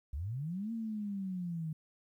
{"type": "linear two-way sweep", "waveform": "sine", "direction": "up then down", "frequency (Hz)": [61.74, 231, 154.5], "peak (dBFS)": -35, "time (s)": [0.13, 1.73], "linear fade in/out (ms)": 5, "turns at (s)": 0.72, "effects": ["12-bit"]}